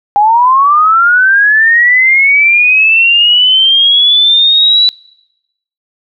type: linear sweep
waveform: sine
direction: up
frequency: 803 to 3963 Hz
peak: -4 dBFS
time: 0.16-4.89 s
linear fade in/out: 0 ms
effects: noise-tail reverb RT60 0.9 s tail -25 dB re dry